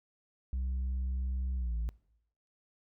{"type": "tone with pitch glide", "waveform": "sine", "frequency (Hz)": [64.1, 56.13], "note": ["C2", "A1"], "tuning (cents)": [-35, 35], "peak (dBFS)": -28, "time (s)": [0.53, 1.89], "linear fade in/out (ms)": 0, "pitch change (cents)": -230, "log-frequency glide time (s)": [1.56, 1.76], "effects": ["noise-tail reverb RT60 0.8 s tail -25 dB re dry", "tanh soft clip ceiling -30 dBFS"]}